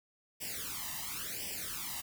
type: noise with flanger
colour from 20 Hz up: white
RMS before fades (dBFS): -40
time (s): 0.4-2.02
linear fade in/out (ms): 20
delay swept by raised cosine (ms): 0.37 to 1.05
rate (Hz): 0.94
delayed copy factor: +1
effects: none